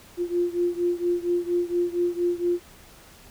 sine beating tone pair, 348.6 / 352.9 Hz, F4 / F4, -3 / +18 cents, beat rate 4.3 Hz, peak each -24 / -26 dBFS, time 0.17-2.6 s, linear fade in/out 50 ms, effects pink hiss -50 dBFS RMS until 3.3 s

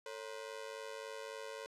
sawtooth ring-modulated tone, 499.1 Hz, B4, 18 cents sharp, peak -37 dBFS, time 0.06-1.66 s, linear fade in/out 0 ms, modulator 51.8 Hz, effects low-pass 9000 Hz 12 dB/octave

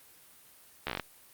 slowing click train, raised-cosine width 0.3 ms, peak -16 dBFS, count 8, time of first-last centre 0.87-0.997 s, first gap 13 ms, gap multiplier 1.11, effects white hiss -57 dBFS RMS until 1.33 s + Opus 32 kbps

